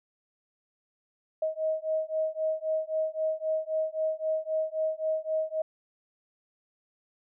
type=beating tone pair; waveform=sine; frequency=629 / 632.8 Hz; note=D#5 / D#5; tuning=+19 / +29 cents; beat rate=3.8 Hz; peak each=-30 dBFS; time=1.42-5.62 s; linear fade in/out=5 ms; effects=none